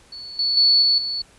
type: tone with level steps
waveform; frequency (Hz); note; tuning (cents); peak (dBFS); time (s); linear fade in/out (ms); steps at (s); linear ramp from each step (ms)
sine; 4435; C#8; 0; -33 / -18 / -12 / -14 / -23; 0.12-1.22; 5; 0.39 / 0.57 / 0.82 / 0.98; 2
effects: pink hiss -52 dBFS RMS until 1.38 s + resampled to 24000 Hz